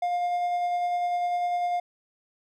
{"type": "tone with tremolo", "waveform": "triangle", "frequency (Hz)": 707, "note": "F5", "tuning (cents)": 21, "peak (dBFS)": -21, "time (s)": [0.02, 1.8], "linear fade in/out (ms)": 5, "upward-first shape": "sine", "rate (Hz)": 10, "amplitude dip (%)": 25, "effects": []}